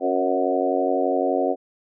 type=harmonic tone with a mistuned harmonic; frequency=91.8 Hz; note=F#2; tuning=13 cents flat; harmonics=3 / 4 / 5 / 6 / 7 / 8; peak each=-26 / -26 / -26 / -26 / -26 / -26 dBFS; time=0-1.56 s; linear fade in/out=50 ms; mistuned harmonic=5; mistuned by=+25 cents; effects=none